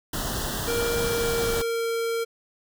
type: band-stop noise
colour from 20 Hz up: pink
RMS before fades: -29 dBFS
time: 0.13-1.62 s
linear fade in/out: 5 ms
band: 1900 to 2800 Hz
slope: 96 dB/octave
type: tone with pitch glide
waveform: square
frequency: 469.6 to 459.7 Hz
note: A#4 to A#4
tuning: +13 to -24 cents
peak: -25 dBFS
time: 0.67-2.25 s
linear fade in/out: 20 ms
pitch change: -37 cents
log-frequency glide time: 0.97-1.86 s
effects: none